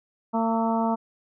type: harmonic tone with a mistuned harmonic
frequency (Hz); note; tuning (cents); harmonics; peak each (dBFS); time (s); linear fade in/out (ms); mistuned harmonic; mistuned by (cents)
226.7; A#3; -48; 1 / 2 / 3 / 4 / 5 / 6; -24 / -33 / -28 / -27 / -35 / -38; 0.33-0.96; 20; 6; -57
effects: none